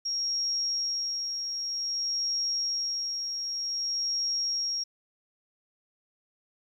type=tone with tremolo; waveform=sine; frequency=5588 Hz; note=F8; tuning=in tune; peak=-26 dBFS; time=0.05-4.84 s; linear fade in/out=10 ms; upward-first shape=sine; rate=0.53 Hz; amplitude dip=40%; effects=10-bit